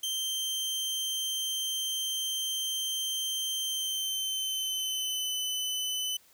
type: tone with pitch glide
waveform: sawtooth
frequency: 3136 to 3020 Hz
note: G7 to F#7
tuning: 0 to +35 cents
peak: -27 dBFS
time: 0.03-6.17 s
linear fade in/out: 5 ms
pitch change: -65 cents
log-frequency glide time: 3.62-5.33 s
effects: white hiss -61 dBFS RMS until 6.33 s